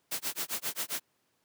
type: noise with tremolo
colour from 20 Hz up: white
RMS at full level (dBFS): -32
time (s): 0.11-1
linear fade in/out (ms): 10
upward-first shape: sine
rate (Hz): 7.5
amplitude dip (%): 100
effects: pink hiss -74 dBFS RMS until 1.44 s + high-pass 150 Hz 12 dB/octave